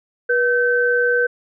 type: tone pair together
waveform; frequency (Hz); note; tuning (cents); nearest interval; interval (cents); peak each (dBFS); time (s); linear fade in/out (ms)
sine; 484.7 / 1538.8; B4 / G6; -32 / -33; octave + minor sixth; 1999; -17; 0.29-1.27; 10
effects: none